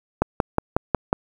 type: click train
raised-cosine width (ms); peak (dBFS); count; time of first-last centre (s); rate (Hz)
1; -3; 6; 0.22-1.129; 5.5
effects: 7-bit